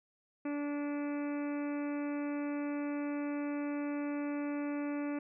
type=harmonic tone; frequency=290.1 Hz; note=D4; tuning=21 cents flat; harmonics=1 / 2 / 3 / 4 / 5 / 6 / 7 / 8 / 9; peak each=-34 / -43 / -50 / -51 / -52 / -56 / -55 / -54 / -56 dBFS; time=0.45-5.19 s; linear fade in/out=5 ms; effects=none